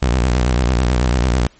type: tone with vibrato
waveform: sawtooth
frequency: 61.74 Hz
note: B1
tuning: in tune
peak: -9 dBFS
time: 0.02-1.47 s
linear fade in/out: 5 ms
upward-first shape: square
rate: 9.1 Hz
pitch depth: 110 cents each way
effects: pink hiss -51 dBFS RMS until 1.59 s + MP3 32 kbps